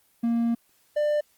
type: tone pair in turn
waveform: triangle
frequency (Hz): 233.1 / 595.1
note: A#3 / D5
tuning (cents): 0 / +23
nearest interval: octave + major third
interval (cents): 1623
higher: second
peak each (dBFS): -19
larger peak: neither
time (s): 0.23-0.55 / 0.96-1.21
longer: first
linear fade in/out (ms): 10
effects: white hiss -64 dBFS RMS until 1.37 s + Opus 24 kbps